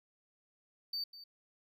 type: tone with echo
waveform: triangle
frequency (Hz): 4590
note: D8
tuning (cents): -40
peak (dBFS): -34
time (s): 0.93-1.04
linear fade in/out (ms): 5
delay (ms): 200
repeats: 1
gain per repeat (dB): -14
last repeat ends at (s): 1.24
effects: none